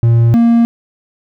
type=tone pair in turn; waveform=triangle; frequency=116.54 / 233.1 Hz; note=A#2 / A#3; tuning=0 / 0 cents; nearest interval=octave; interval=1200 cents; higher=second; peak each=-4 dBFS; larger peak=neither; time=0.03-0.34 / 0.34-0.65 s; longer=neither; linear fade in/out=0 ms; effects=none